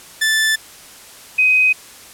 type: tone pair in turn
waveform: sawtooth / sine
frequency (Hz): 1757 / 2514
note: A6 / D#7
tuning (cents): -3 / +17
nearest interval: tritone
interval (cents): 620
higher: second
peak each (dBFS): -10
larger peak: neither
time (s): 0.21-0.56 / 1.38-1.73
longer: neither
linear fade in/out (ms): 10
effects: white hiss -40 dBFS RMS until 2.13 s + low-pass 12000 Hz 12 dB/octave